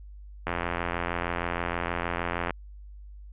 click train, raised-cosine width 0.5 ms, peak -13 dBFS, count 177, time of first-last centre 0.47-2.507 s, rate 86.4 Hz, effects added 50 Hz sine -42 dBFS peak until 3.32 s + resampled to 8000 Hz

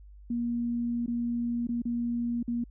sine tone with dropouts, 237.2 Hz, A#3, 30 cents sharp, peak -27 dBFS, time 0.3-2.64 s, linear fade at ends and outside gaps 5 ms, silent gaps 1.062-1.078 / 1.671-1.689 / 1.82-1.853 / 2.429-2.478 s, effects added 50 Hz sine -47 dBFS peak until 2.7 s

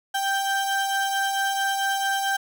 35% pulse tone pair together, 784 / 1572.5 Hz, G5 / G6, 0 / +5 cents, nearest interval octave, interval 1205 cents, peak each -22 / -26 dBFS, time 0.14-2.37 s, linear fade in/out 10 ms, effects none

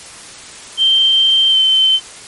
sine tone with pitch glide, 3136 to 3084 Hz, G7 to G7, 0 to -29 cents, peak -8 dBFS, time 0.77-2 s, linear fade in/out 50 ms, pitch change -29 cents, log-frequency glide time 1.5-1.57 s, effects white hiss -34 dBFS RMS until 2.27 s + MP3 48 kbps

